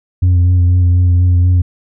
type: tone with vibrato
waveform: sine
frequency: 89.1 Hz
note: F2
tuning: 35 cents sharp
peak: -4 dBFS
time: 0.22-1.62 s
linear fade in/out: 10 ms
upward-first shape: sine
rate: 4.1 Hz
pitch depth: 25 cents each way
effects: tanh soft clip ceiling -6 dBFS